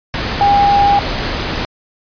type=tone in noise; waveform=sine; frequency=807 Hz; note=G#5; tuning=50 cents flat; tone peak=-8 dBFS; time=0.41-0.99 s; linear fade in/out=0 ms; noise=pink; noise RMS=-19 dBFS; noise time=0.14-1.65 s; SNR=+8 dB; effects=resampled to 11025 Hz